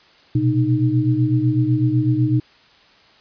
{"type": "tone cluster", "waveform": "sine", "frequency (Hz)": [120, 128, 308.1], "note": ["B2", "C3", "D#4"], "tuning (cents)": [-49, -38, -17], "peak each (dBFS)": -19, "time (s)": [0.35, 2.4], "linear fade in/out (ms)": 5, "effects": ["white hiss -51 dBFS RMS until 3.2 s", "resampled to 11025 Hz"]}